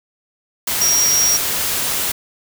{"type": "tone in noise", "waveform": "sine", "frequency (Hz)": 5660, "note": "F8", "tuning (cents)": 22, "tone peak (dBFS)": -13, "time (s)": [0.81, 1.37], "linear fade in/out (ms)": 5, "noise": "white", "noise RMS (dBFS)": -20, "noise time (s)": [0.67, 2.12], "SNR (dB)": 4, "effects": []}